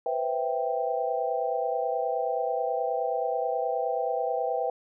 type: chord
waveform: sine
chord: C major seventh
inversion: third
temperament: equal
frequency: 493.9 / 523.3 / 659.3 / 784 Hz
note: B4 / C5 / E5 / G5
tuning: 0 / 0 / 0 / 0 cents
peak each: -30 / -34 / -31 / -30 dBFS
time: 0.06-4.7 s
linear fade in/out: 2 ms
effects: none